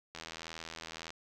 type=click train; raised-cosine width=0.2 ms; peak=-25 dBFS; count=79; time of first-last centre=0.15-1.105 s; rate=81.7 Hz; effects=none